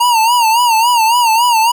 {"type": "tone with vibrato", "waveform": "square", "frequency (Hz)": 929, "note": "A#5", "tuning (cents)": -6, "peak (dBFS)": -9, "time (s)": [0, 1.72], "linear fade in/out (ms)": 10, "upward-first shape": "sine", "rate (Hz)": 3.6, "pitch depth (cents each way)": 100, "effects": []}